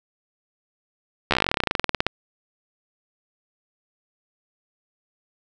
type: slowing click train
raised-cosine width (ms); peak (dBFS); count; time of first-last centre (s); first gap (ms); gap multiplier
0.3; -3; 25; 1.31-2.066; 13; 1.07
effects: none